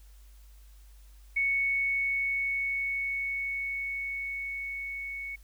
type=tone with level ramp; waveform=sine; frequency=2217 Hz; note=C#7; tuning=in tune; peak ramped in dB=-24 to -35 dBFS; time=1.36-5.36 s; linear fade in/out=10 ms; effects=added 50 Hz sine -50 dBFS peak until 5.43 s + white hiss -64 dBFS RMS until 5.43 s